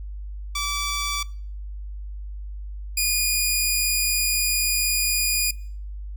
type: tone pair in turn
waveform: 10% pulse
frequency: 1156 / 2449 Hz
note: D6 / D#7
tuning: -28 / -28 cents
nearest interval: octave + minor second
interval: 1300 cents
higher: second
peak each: -16 / -11 dBFS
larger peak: second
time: 0.55-1.23 / 2.97-5.51 s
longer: second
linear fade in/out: 5 ms
effects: noise-tail reverb RT60 0.5 s tail -23 dB re dry + added 50 Hz sine -31 dBFS peak until 6.16 s